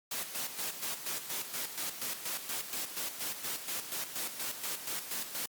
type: noise with tremolo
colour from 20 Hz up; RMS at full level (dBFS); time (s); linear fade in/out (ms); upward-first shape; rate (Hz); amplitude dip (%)
white; -36; 0.11-5.46; 5; square; 4.2; 60
effects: high-pass 150 Hz 12 dB/octave + Opus 48 kbps